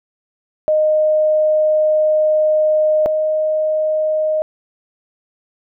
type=tone pair in turn; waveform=sine; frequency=617 / 620.6 Hz; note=D#5 / D#5; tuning=-15 / -5 cents; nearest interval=unison; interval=10 cents; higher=second; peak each=-11 / -14 dBFS; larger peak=first; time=0.68-3.06 / 3.06-4.42 s; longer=first; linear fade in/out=0 ms; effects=none